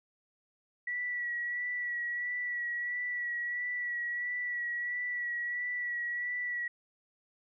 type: tone with vibrato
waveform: sine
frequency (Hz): 1942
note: B6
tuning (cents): -30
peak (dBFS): -32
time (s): 0.87-6.68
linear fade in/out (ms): 5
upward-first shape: sine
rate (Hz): 1.5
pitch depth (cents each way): 24
effects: none